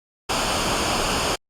pink noise with comb filter, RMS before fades -22 dBFS, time 0.29-1.36 s, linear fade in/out 10 ms, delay 0.51 ms, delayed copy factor -0.55, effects low-pass 8000 Hz 12 dB/octave + Opus 48 kbps

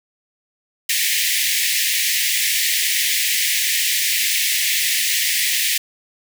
pink high-pass noise, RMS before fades -19 dBFS, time 0.89-5.78 s, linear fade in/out 5 ms, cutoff 1800 Hz, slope 96 dB/octave, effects none

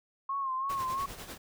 sine tone with vibrato, 1073 Hz, C6, 43 cents sharp, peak -30 dBFS, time 0.29-1.06 s, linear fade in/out 5 ms, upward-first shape sine, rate 3 Hz, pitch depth 61 cents each way
pink noise with tremolo, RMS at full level -42 dBFS, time 0.69-1.38 s, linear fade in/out 10 ms, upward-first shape sine, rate 10 Hz, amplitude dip 60%
effects none

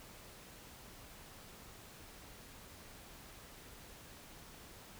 silence, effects pink hiss -55 dBFS RMS until 4.99 s

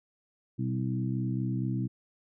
harmonic tone with a mistuned harmonic, 64.4 Hz, C2, 27 cents flat, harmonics 2 / 3 / 4 / 5, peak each -30 / -34 / -36 / -38 dBFS, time 0.58-1.88 s, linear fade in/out 20 ms, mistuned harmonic 2, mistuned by -51 cents, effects none

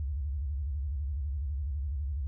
sine tone with vibrato, 70.4 Hz, C#2, 27 cents sharp, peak -30 dBFS, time 0-2.27 s, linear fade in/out 0 ms, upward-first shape square, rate 12 Hz, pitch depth 150 cents each way, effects none

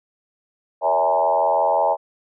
sine tone with frequency modulation, 740 Hz, F#5, in tune, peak -15 dBFS, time 0.81-1.97 s, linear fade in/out 50 ms, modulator 85.5 Hz, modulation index 2.4, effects none

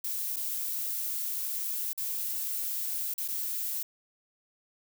violet noise with dropouts, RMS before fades -33 dBFS, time 0.04-3.83 s, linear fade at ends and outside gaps 5 ms, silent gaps 0.362-0.366 / 1.932-1.976 / 3.14-3.179 / 3.28-3.284 s, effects none

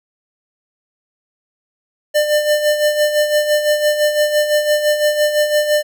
square tone with tremolo, 598 Hz, D5, 31 cents sharp, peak -11 dBFS, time 2.14-5.83 s, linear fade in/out 20 ms, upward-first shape sine, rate 5.9 Hz, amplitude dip 60%, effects none

